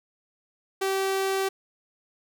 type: tone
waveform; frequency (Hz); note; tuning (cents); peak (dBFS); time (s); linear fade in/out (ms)
sawtooth; 386.3; G4; -25; -20; 0.81-1.49; 10
effects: none